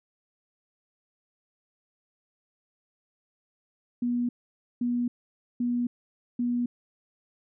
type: tone bursts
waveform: sine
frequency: 242.3 Hz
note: B3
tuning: 33 cents flat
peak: -24 dBFS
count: 4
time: 4.02-6.66 s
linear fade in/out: 5 ms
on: 270 ms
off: 520 ms
effects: none